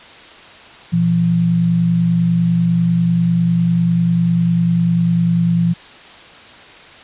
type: tone pair together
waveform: sine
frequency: 120.9 / 170.98 Hz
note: B2 / F3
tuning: -36 / -36 cents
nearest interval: tritone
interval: 600 cents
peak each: -20 / -12 dBFS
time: 0.92-5.74 s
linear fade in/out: 20 ms
effects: white hiss -39 dBFS RMS until 7.03 s + resampled to 8000 Hz